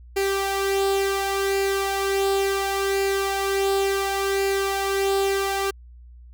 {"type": "tone with flanger", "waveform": "sawtooth", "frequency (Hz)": 392, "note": "G4", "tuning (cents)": 0, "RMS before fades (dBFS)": -23, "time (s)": [0.16, 5.71], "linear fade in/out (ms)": 10, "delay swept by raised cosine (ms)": [0.42, 2.32], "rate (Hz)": 0.7, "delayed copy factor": 0.5, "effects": ["added 60 Hz sine -42 dBFS peak until 6.33 s"]}